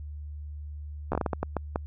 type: slowing click train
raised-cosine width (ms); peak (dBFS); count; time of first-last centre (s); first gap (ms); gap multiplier
1; -13; 10; 1.12-1.759; 13; 1.4
effects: added 74 Hz sine -36 dBFS peak until 1.86 s